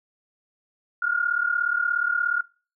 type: tone pair together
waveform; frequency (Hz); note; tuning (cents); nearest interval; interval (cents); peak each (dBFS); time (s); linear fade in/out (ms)
sine; 1403 / 1439.9; F6 / F#6; +8 / -48; unison; 44; -24; 1.02-2.41; 5
effects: noise-tail reverb RT60 0.4 s tail -24 dB re dry